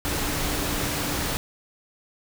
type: tone in noise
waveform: sine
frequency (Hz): 293.7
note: D4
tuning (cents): 0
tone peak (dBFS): -35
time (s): 0.06-1.26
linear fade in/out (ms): 0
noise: pink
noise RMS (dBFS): -27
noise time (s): 0.05-1.37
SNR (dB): -11
effects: none

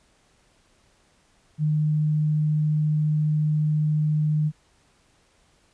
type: tone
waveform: sine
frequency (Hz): 152.4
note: D#3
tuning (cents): -36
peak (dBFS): -19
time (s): 1.58-4.52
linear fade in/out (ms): 50
effects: pink hiss -62 dBFS RMS until 5.73 s + resampled to 22050 Hz

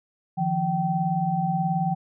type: tone cluster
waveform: sine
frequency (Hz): 154.2 / 172.8 / 772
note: D#3 / F3 / G5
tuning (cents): -15 / -18 / -27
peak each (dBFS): -29 / -25 / -25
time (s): 0.37-1.95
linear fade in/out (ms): 20
effects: none

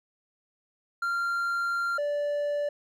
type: tone pair in turn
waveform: triangle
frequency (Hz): 1386 / 582.7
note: F6 / D5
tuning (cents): -14 / -14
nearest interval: octave + minor third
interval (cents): 1500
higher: first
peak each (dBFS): -24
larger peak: neither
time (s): 1.02-1.98 / 1.98-2.69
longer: first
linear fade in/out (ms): 5
effects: none

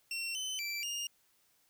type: tone with pitch steps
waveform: 25% pulse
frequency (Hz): 2720 / 3041 / 2338 / 2830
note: F7 / F#7 / D7 / F7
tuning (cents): -46 / +47 / -8 / +22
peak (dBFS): -32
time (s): 0.11-1.07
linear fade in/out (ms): 2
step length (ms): 240
effects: white hiss -71 dBFS RMS until 1.69 s

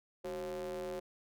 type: ring-modulated tone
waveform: square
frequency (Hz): 83.2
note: E2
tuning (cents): +17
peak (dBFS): -36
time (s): 0.24-1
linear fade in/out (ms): 10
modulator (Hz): 455
effects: none

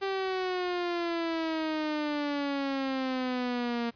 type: exponential sweep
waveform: sawtooth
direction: down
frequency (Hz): 392 to 233.1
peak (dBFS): -25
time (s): 0.01-3.91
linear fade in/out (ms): 20
effects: pink hiss -63 dBFS RMS until 3.95 s + resampled to 11025 Hz

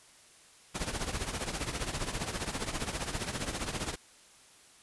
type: noise with tremolo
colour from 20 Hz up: pink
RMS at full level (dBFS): -32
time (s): 0.74-3.96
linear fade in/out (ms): 20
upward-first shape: triangle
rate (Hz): 15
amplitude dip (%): 80
effects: white hiss -58 dBFS RMS until 4.82 s + resampled to 24000 Hz

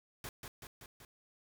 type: noise with echo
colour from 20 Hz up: pink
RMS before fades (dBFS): -44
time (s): 0.24-0.29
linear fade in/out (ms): 2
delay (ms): 190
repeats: 4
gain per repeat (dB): -3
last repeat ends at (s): 1.05
effects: none

